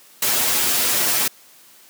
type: noise with comb filter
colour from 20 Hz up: white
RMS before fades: -19 dBFS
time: 0.22-1.28 s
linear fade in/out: 5 ms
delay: 8.3 ms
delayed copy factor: +0.95
effects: white hiss -49 dBFS RMS until 1.89 s + high-pass 150 Hz 12 dB/octave